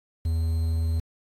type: tone with quantisation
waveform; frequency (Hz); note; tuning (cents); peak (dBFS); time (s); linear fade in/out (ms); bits
triangle; 81.5; E2; -19; -20; 0.25-1; 5; 8
effects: AAC 48 kbps